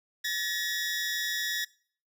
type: tone pair together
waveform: 20% pulse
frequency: 1729 / 1897 Hz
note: A6 / A#6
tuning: -31 / +30 cents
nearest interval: major second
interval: 161 cents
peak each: -27 / -27 dBFS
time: 0.24-1.65 s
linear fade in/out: 10 ms
effects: noise-tail reverb RT60 0.5 s tail -22 dB re dry